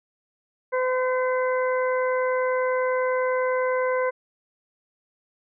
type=harmonic tone; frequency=510 Hz; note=C5; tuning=44 cents flat; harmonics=1 / 2 / 3 / 4; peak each=-22 / -28 / -32 / -34 dBFS; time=0.72-4.11 s; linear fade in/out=20 ms; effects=none